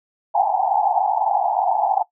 white band-pass noise, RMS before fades -19 dBFS, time 0.34-2.03 s, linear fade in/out 10 ms, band 710 to 880 Hz, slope 96 dB/octave, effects noise-tail reverb RT60 0.1 s tail -18 dB re dry

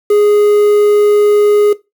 triangle tone with quantisation, 415.3 Hz, G#4, in tune, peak -4 dBFS, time 0.1-1.73 s, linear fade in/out 5 ms, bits 5, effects noise-tail reverb RT60 0.2 s tail -17 dB re dry

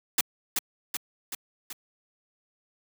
white noise with echo, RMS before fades -22 dBFS, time 0.18-0.21 s, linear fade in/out 5 ms, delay 380 ms, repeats 4, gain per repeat -4 dB, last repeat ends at 1.73 s, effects high-pass 200 Hz 12 dB/octave

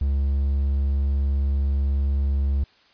triangle tone, 69.3 Hz, C#2, in tune, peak -17 dBFS, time 0.01-2.64 s, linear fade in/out 5 ms, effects white hiss -57 dBFS RMS until 2.93 s + resampled to 11025 Hz

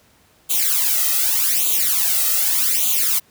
blue noise with flanger, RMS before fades -18 dBFS, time 0.49-3.2 s, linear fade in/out 20 ms, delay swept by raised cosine 0.28 to 1.58 ms, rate 0.84 Hz, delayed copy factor +0.95, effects pink hiss -55 dBFS RMS until 3.3 s + high-pass 60 Hz 12 dB/octave

